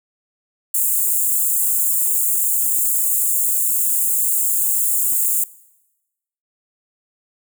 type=high-pass noise; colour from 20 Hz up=white; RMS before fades=-18 dBFS; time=0.74-5.44 s; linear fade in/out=5 ms; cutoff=7000 Hz; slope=96 dB/octave; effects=noise-tail reverb RT60 1.0 s tail -21 dB re dry